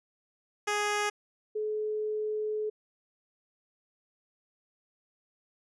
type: tone pair in turn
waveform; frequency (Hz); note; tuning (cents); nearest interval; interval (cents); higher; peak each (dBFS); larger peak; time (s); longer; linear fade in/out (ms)
10% pulse / sine; 415.3 / 427.7; G#4 / A4; 0 / -49; minor second; 51; second; -19 / -29; first; 0.67-1.1 / 1.55-2.7; second; 10
effects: resampled to 22050 Hz